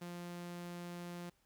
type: tone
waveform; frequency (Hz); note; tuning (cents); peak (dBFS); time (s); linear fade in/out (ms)
sawtooth; 174.61; F3; 0; -40; 0.01-1.3; 10
effects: pink hiss -75 dBFS RMS until 1.45 s